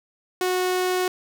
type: tone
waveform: sawtooth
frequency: 366.5 Hz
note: F#4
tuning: 16 cents flat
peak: -17 dBFS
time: 0.41-1.08 s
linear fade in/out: 2 ms
effects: none